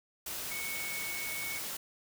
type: tone in noise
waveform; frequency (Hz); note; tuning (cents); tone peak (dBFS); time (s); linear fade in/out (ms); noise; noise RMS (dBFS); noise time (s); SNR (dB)
sine; 2217; C#7; 0; -38; 0.51-1.59; 5; white; -39; 0.26-1.77; -2
effects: none